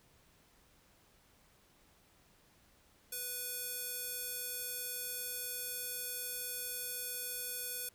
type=tone with band-pass filter; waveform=square; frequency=493.9 Hz; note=B4; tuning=in tune; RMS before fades=-41 dBFS; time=3.12-7.89 s; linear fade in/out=5 ms; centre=12000 Hz; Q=1.7; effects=pink hiss -67 dBFS RMS until 7.94 s